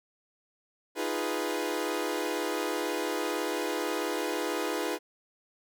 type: chord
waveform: sawtooth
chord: F half-diminished seventh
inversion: third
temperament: equal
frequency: 311.1 / 349.2 / 415.3 / 493.9 Hz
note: Eb4 / F4 / Ab4 / Cb5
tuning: 0 / 0 / 0 / 0 cents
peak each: -31 dBFS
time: 0.95-4.99 s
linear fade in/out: 50 ms
effects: none